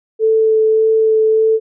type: tone with vibrato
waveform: sine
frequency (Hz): 440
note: A4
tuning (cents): 0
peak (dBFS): -9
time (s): 0.19-1.6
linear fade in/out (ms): 50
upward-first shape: sine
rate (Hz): 1.7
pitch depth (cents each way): 9
effects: none